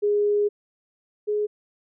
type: tone pair in turn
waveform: sine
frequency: 413.1 / 418.9 Hz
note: G#4 / G#4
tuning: -9 / +15 cents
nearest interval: unison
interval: 24 cents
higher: second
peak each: -18 / -21 dBFS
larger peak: first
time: 0.02-0.49 / 1.27-1.47 s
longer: first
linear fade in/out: 20 ms
effects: none